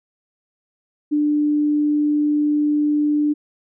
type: tone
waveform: sine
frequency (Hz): 296.8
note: D4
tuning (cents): +18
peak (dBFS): -15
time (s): 1.11-3.34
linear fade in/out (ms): 20
effects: none